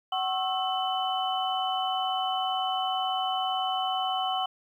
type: tone cluster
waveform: sine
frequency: 752 / 1090 / 1316 / 3013 Hz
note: F#5 / C#6 / E6 / F#7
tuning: +28 / -29 / -3 / +31 cents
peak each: -28 / -34 / -37 / -32 dBFS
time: 0.12-4.46 s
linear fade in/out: 5 ms
effects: 10-bit